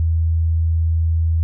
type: tone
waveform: sine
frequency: 81.7 Hz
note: E2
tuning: 15 cents flat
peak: -14 dBFS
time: 0-1.43 s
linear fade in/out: 0 ms
effects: none